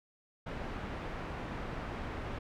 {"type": "low-pass noise", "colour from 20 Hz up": "pink", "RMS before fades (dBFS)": -40, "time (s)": [0.46, 2.39], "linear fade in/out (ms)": 10, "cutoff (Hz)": 1900, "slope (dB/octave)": 12, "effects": []}